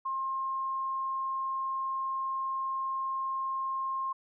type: tone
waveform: sine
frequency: 1065 Hz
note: C6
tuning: 30 cents sharp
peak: -30 dBFS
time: 0.05-4.13 s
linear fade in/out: 10 ms
effects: none